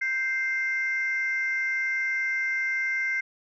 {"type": "tone pair together", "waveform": "sine", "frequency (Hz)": [1568, 2093], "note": ["G6", "C7"], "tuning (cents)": [0, 0], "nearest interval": "perfect fourth", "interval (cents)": 500, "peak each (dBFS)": [-28, -25], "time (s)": [0.01, 3.21], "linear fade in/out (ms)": 10, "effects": ["tanh soft clip ceiling -19 dBFS"]}